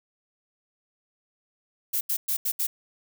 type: noise bursts at uneven times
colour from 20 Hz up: violet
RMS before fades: -26 dBFS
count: 5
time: 1.93-2.01 / 2.09-2.17 / 2.28-2.37 / 2.45-2.52 / 2.59-2.67 s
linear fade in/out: 10 ms
effects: none